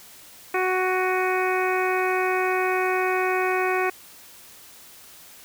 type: harmonic tone with a mistuned harmonic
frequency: 370.9 Hz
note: F#4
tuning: 4 cents sharp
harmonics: 1 / 2 / 3 / 4 / 5 / 6 / 7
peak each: -24 / -27 / -29 / -30 / -31 / -32 / -32 dBFS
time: 0.54-3.9 s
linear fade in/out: 5 ms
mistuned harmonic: 7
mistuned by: -53 cents
effects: white hiss -47 dBFS RMS until 5.44 s